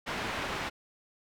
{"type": "low-pass noise", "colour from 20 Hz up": "white", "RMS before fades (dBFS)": -35, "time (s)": [0.06, 0.7], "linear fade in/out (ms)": 20, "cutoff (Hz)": 2100, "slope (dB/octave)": 12, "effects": []}